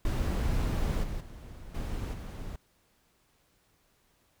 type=noise with level steps; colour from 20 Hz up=brown; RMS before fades=-29 / -36 / -45 / -34 / -39 dBFS; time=0.05-2.56 s; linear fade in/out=2 ms; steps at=1.03 / 1.2 / 1.74 / 2.13 s; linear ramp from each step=10 ms; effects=pink hiss -69 dBFS RMS until 4.4 s